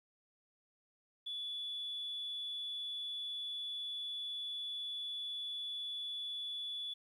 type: tone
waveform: sine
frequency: 3438 Hz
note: A7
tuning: 41 cents flat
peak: -38 dBFS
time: 1.26-6.94 s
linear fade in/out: 10 ms
effects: tanh soft clip ceiling -34 dBFS + 12-bit